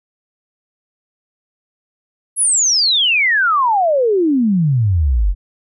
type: exponential sweep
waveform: sine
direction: down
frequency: 11000 to 42.46 Hz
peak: -11 dBFS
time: 2.36-5.35 s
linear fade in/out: 50 ms
effects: none